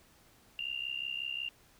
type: tone with amplitude modulation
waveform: sine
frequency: 2794 Hz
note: F7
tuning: in tune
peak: -31 dBFS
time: 0.59-1.49 s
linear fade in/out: 0 ms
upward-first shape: sine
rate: 65.5 Hz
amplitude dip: 85%
effects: pink hiss -63 dBFS RMS until 1.79 s